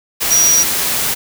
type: tone in noise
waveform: sine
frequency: 5770 Hz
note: F#8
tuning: 44 cents flat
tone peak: -9 dBFS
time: 0.3-0.64 s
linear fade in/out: 20 ms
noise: white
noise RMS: -17 dBFS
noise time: 0.2-1.15 s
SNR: +5 dB
effects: none